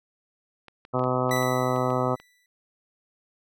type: clicks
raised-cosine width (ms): 0.3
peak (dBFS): -29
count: 10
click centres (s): 0.683 / 0.851 / 0.994 / 1.04 / 1.295 / 1.364 / 1.428 / 1.762 / 1.904 / 2.2
type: harmonic tone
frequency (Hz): 127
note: B2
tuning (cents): +49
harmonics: 1 / 2 / 3 / 4 / 5 / 6 / 7 / 8 / 9 / 10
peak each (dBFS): -29 / -30 / -31 / -29 / -30 / -33 / -35 / -34 / -34 / -32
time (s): 0.93-2.16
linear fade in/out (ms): 20
type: tone with exponential decay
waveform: sawtooth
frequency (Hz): 1975.5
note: B6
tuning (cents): 0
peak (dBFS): -23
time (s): 1.31-2.46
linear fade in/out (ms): 2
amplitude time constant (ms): 250
effects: none